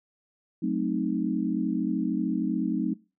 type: chord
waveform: sine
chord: F# diminished seventh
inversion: none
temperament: equal with one note detuned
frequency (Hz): 185 / 218.4 / 261.6 / 311.1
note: F#3 / A3 / C4 / Eb4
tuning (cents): 0 / -13 / 0 / 0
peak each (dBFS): -30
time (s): 0.62-2.94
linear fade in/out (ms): 10
effects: noise-tail reverb RT60 0.3 s tail -22 dB re dry